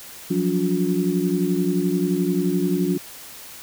sine tone cluster, 175 / 186.5 / 287.6 / 358.9 Hz, F3 / F#3 / D4 / F4, +4 / +14 / -36 / +47 cents, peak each -24 dBFS, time 0.3-2.98 s, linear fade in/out 10 ms, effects white hiss -40 dBFS RMS until 3.62 s

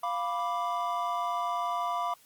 triangle chord, B diminished, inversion second, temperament equal, 698.5 / 987.8 / 1174.7 Hz, F5 / B5 / D6, 0 / 0 / 0 cents, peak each -31 dBFS, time 0.03-2.14 s, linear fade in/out 5 ms, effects white hiss -60 dBFS RMS until 2.25 s + Opus 32 kbps

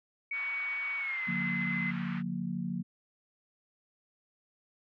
sine tone with pitch glide, 2250 to 2051 Hz, C#7 to C7, +25 to -35 cents, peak -32 dBFS, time 0.31-1.91 s, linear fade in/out 5 ms, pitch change -160 cents, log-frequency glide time 0.98-1.23 s
pink band-pass noise, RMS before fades -45 dBFS, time 0.32-2.23 s, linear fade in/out 50 ms, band 1200 to 2400 Hz, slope 24 dB/octave
sine chord, D augmented, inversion none, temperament equal with one note detuned, 146.83 / 180.77 / 233.1 Hz, D3 / F#3 / A#3, 0 / -40 / 0 cents, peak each -40 / -34 / -37 dBFS, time 1.27-2.83 s, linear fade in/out 20 ms
effects none

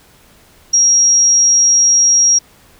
sine tone, 5640 Hz, F8, 16 cents sharp, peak -7 dBFS, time 0.73-2.39 s, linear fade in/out 10 ms, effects pink hiss -47 dBFS RMS until 2.79 s

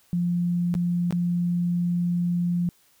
sine tone with dropouts, 174.61 Hz, F3, in tune, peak -21 dBFS, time 0.13-2.69 s, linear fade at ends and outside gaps 0 ms, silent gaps 0.741-0.751 / 1.108-1.125 s, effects white hiss -61 dBFS RMS until 3 s

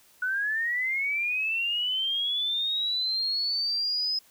sine linear sweep, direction up, 1467 to 5100 Hz, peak -25 dBFS, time 0.22-4.19 s, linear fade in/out 5 ms, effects white hiss -59 dBFS RMS until 4.3 s

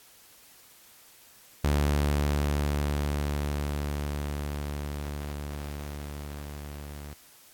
sawtooth tone with level ramp, 72.8 Hz, D2, 15 cents flat, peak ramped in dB -18 to -35 dBFS, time 1.64-7.14 s, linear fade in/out 5 ms, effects white hiss -55 dBFS RMS until 7.53 s + AAC 64 kbps

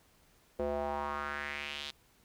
square tone with band-pass filter sweep, 72.4 Hz, D2, 24 cents flat, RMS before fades -37 dBFS, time 0.59-1.91 s, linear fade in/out 5 ms, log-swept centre 490 to 3800 Hz, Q 3, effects pink hiss -66 dBFS RMS until 2.24 s

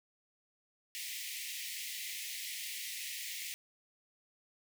pink high-pass noise, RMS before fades -42 dBFS, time 0.95-3.54 s, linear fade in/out 0 ms, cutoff 1900 Hz, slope 96 dB/octave, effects none

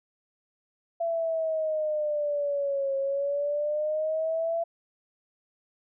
sine exponential two-way sweep, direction down then up, 675 to 543 to 675 Hz, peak -25 dBFS, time 1-4.64 s, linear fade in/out 10 ms, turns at 2.96 s, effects none

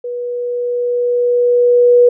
sine tone with level ramp, 486.3 Hz, B4, 27 cents flat, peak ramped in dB -20 to -4 dBFS, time 0.04-2.09 s, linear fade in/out 5 ms, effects none

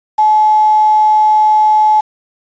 sine tone with quantisation, 857 Hz, A5, 46 cents flat, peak -6 dBFS, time 0.18-2.01 s, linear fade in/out 10 ms, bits 5, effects resampled to 16000 Hz

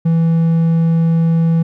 triangle tone, 164.9 Hz, E3, 1 cent sharp, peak -8 dBFS, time 0.05-1.63 s, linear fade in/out 10 ms, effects none

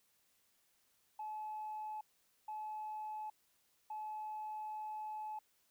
sine tone bursts at uneven times, 858 Hz, A5, 44 cents flat, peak -40 dBFS, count 3, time 1.19-2.01 / 2.48-3.3 / 3.9-5.39 s, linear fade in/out 5 ms, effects tanh soft clip ceiling -37 dBFS + white hiss -75 dBFS RMS until 5.7 s

